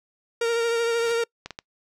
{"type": "tone with vibrato", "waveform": "45% pulse", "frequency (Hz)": 464.5, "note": "A#4", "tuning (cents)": -6, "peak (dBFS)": -21, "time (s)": [0.41, 1.24], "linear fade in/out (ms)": 5, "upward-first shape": "triangle", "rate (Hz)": 13, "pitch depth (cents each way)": 28}
{"type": "noise with exponential growth", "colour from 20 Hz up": "white", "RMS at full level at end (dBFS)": -36, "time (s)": [0.66, 1.12], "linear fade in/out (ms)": 2, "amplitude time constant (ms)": 100}
{"type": "clicks", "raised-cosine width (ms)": 0.2, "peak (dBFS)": -17, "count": 3, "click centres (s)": [1.46, 1.507, 1.589]}
{"effects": ["noise-tail reverb RT60 0.1 s tail -26 dB re dry", "low-pass 8000 Hz 12 dB/octave"]}